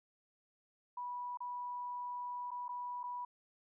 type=tone with dropouts; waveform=sine; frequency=980 Hz; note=B5; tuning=14 cents flat; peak=-39 dBFS; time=0.97-3.25 s; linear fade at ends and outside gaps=5 ms; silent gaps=1.373-1.404 / 2.507-2.514 / 2.682-2.69 / 3.032-3.037 s; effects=none